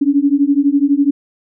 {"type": "beating tone pair", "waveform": "sine", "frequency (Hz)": [277.2, 289.2], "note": ["C#4", "D4"], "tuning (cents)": [0, -27], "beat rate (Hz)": 12, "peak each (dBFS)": -13, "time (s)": [0.01, 1.11], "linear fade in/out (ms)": 10, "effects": []}